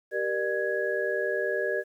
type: tone cluster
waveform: sine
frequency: 388.7 / 468.7 / 599 / 1668 Hz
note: G4 / A#4 / D5 / G#6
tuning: -15 / +9 / +34 / +7 cents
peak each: -31 dBFS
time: 0.11-1.84 s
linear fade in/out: 50 ms
effects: 10-bit